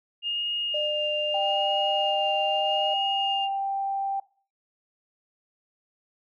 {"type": "tone with vibrato", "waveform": "sine", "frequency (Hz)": 2826, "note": "F7", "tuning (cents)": 20, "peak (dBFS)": -26, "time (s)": [0.22, 3.49], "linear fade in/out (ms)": 50, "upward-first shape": "sine", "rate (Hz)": 0.81, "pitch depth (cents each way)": 18}
{"type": "tone with pitch glide", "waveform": "sine", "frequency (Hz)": [600, 615.4], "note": ["D5", "D#5"], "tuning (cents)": [37, -19], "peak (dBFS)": -27, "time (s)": [0.74, 2.94], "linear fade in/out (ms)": 5, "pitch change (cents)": 44, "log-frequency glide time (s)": [1.61, 2.52]}
{"type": "tone", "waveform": "sine", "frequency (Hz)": 786, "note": "G5", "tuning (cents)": 4, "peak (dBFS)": -25, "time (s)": [1.34, 4.2], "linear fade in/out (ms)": 5}
{"effects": ["noise-tail reverb RT60 0.4 s tail -20 dB re dry", "tanh soft clip ceiling -12 dBFS"]}